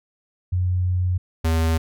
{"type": "tone pair in turn", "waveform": ["sine", "square"], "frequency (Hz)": [90.7, 81.25], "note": ["F#2", "E2"], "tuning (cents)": [-34, -24], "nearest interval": "major second", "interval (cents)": 190, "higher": "first", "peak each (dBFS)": -18, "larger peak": "neither", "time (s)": [[0.52, 1.18], [1.44, 1.78]], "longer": "first", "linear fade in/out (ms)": 10, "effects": []}